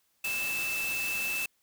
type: tone in noise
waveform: sine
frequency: 2637 Hz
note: E7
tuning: in tune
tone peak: -30 dBFS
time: 0.24-1.46 s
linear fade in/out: 5 ms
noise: white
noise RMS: -37 dBFS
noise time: 0.24-1.46 s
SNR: +4 dB
effects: white hiss -72 dBFS RMS until 1.62 s